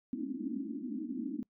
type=band-pass noise; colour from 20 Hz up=white; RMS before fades=-38 dBFS; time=0.13-1.43 s; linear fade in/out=0 ms; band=210 to 320 Hz; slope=96 dB/octave; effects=noise-tail reverb RT60 0.1 s tail -25 dB re dry